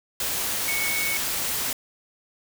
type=tone in noise; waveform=sine; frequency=2217 Hz; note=C#7; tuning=in tune; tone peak=-26 dBFS; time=0.68-1.17 s; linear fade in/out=2 ms; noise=white; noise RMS=-27 dBFS; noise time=0.2-1.73 s; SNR=-2 dB; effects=none